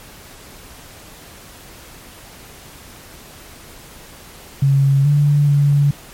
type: tone with pitch steps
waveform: sine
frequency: 137.8 / 145.3 / 143.2 Hz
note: C#3 / D3 / D3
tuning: -10 / -18 / -43 cents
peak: -10 dBFS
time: 4.62-5.91 s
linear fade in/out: 5 ms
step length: 430 ms
effects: pink hiss -40 dBFS RMS until 6.13 s + MP3 64 kbps